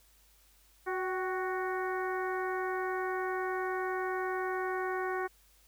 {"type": "harmonic tone with a mistuned harmonic", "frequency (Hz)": 370, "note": "F#4", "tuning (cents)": 0, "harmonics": [1, 2, 3, 4, 5, 6], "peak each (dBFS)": [-34, -38, -39, -40, -42, -50], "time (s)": [0.86, 5.28], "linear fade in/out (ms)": 20, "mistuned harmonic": 2, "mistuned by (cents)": 47, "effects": ["added 50 Hz sine -65 dBFS peak until 5.67 s", "white hiss -65 dBFS RMS until 5.67 s"]}